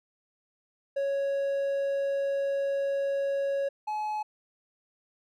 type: tone pair in turn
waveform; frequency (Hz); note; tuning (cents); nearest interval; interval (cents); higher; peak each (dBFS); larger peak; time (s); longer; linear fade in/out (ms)
triangle; 554.4 / 851.7; C#5 / G#5; 0 / +43; perfect fifth; 743; second; -24 / -27; first; 0.96-3.69 / 3.87-4.23; first; 10
effects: none